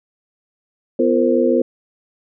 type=tone cluster; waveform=sine; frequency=249.2 / 342.1 / 459.2 / 525 Hz; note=B3 / F4 / A#4 / C5; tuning=+16 / -36 / -26 / +6 cents; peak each=-18 dBFS; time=0.99-1.62 s; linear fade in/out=5 ms; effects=none